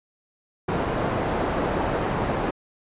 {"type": "low-pass noise", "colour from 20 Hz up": "white", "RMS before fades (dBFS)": -25, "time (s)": [0.68, 2.51], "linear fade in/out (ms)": 10, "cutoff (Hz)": 770, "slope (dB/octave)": 12, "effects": ["resampled to 8000 Hz"]}